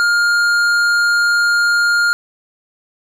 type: tone with tanh clipping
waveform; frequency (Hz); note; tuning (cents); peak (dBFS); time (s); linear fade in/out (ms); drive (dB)
sine; 1411; F6; +17; -13; 0-2.13; 0; 12
effects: none